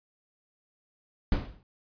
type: noise with exponential decay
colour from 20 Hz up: brown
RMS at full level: -23 dBFS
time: 1.32-1.63 s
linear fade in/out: 2 ms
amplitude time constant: 67 ms
effects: resampled to 11025 Hz